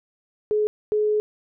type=tone bursts at uneven times; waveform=sine; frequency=423.8 Hz; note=G#4; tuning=35 cents sharp; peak=-18 dBFS; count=2; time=0.51-0.67 / 0.92-1.2 s; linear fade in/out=0 ms; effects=none